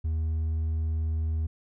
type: tone with hard clipping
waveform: sine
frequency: 79.6 Hz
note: D#2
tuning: 40 cents sharp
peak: -26 dBFS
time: 0.04-1.47 s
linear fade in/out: 10 ms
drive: 2 dB
effects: none